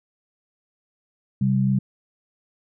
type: tone pair together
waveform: sine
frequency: 130.81 / 195.66 Hz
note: C3 / G3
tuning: 0 / -3 cents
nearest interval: perfect fifth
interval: 697 cents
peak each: -20 dBFS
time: 1.41-1.79 s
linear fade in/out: 5 ms
effects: none